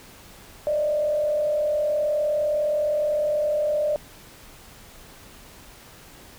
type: tone with frequency modulation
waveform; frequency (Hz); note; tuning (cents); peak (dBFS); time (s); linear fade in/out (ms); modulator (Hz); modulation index
sine; 600; D5; +37; -20; 0.67-3.96; 0; 39.5; 0.54
effects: pink hiss -47 dBFS RMS until 6.38 s